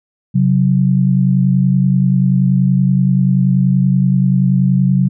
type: tone pair together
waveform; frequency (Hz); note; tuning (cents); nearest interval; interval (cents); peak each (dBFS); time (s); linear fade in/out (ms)
sine; 134.43 / 184.9; C3 / F#3; +47 / -1; tritone; 552; -12; 0.34-5.09; 20
effects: none